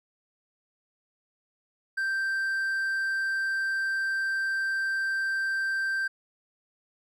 triangle tone, 1568 Hz, G6, in tune, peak -24 dBFS, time 1.97-6.08 s, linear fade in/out 10 ms, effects none

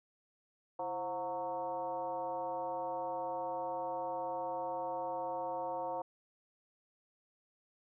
sine tone with frequency modulation, 723 Hz, F#5, 40 cents flat, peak -35 dBFS, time 0.79-6.02 s, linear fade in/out 5 ms, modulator 195 Hz, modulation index 1.4, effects none

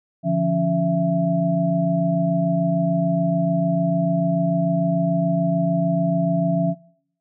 sine tone cluster, 144.9 / 171.7 / 277.5 / 665 Hz, D3 / F3 / C#4 / E5, -23 / -29 / +2 / +15 cents, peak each -27 / -20 / -26 / -22 dBFS, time 0.23-6.75 s, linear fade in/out 50 ms, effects noise-tail reverb RT60 0.7 s tail -25 dB re dry

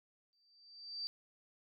sine tone with exponential growth, 4654 Hz, D8, 17 cents flat, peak -36 dBFS, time 0.33-1.07 s, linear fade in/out 0 ms, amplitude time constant 160 ms, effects none

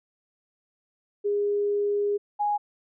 sine tone pair in turn, 409.3 / 828.6 Hz, G#4 / G#5, -25 / -4 cents, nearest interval octave, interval 1221 cents, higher second, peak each -22 / -22 dBFS, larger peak neither, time 1.24-2.18 / 2.39-2.58 s, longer first, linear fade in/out 20 ms, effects none

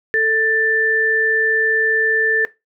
sine tone pair together, 442.5 / 1770 Hz, A4 / A6, +10 / +10 cents, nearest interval 2 octaves, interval 2400 cents, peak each -19 / -15 dBFS, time 0.14-2.45 s, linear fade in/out 0 ms, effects noise-tail reverb RT60 0.2 s tail -17 dB re dry

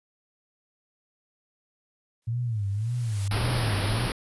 white noise with exponential growth, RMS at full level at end -38 dBFS, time 2.22-3.28 s, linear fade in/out 2 ms, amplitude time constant 230 ms
sine tone with vibrato, 110 Hz, A2, in tune, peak -25 dBFS, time 2.27-4.07 s, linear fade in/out 10 ms, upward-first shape sine, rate 1.8 Hz, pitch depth 190 cents each way
pink band-stop noise, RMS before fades -29 dBFS, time 3.31-4.12 s, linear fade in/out 2 ms, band 5300 to 9400 Hz, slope 96 dB/octave
effects resampled to 24000 Hz

